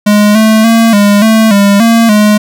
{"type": "tone with pitch steps", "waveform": "square", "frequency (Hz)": [208.1, 219, 227.6, 203.9, 221.3, 200.8, 229.2, 210.1], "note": ["G#3", "A3", "A#3", "G#3", "A3", "G3", "A#3", "G#3"], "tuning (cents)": [4, -8, -41, -32, 10, 42, -29, 20], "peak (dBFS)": -4, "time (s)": [0.06, 2.38], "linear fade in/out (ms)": 10, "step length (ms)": 290, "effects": []}